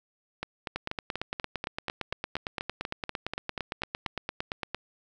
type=two click trains; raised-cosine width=0.3 ms; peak=-16 / -15 dBFS; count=16 / 36; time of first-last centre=0.43-4.062 / 0.76-4.746 s; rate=4.13 / 8.78 Hz; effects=none